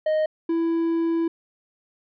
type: tone pair in turn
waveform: triangle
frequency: 621 / 331.6 Hz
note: D#5 / E4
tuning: -3 / +10 cents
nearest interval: major seventh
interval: 1087 cents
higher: first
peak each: -17 / -18 dBFS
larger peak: first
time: 0.06-0.26 / 0.49-1.28 s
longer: second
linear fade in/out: 5 ms
effects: resampled to 11025 Hz